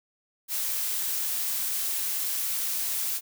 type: noise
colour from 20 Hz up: blue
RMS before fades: -29 dBFS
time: 0.48-3.21 s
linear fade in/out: 50 ms
effects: none